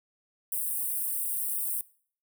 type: high-pass noise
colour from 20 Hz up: white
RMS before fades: -31 dBFS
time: 0.52-1.81 s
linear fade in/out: 2 ms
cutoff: 8400 Hz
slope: 96 dB/octave
effects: noise-tail reverb RT60 0.5 s tail -21 dB re dry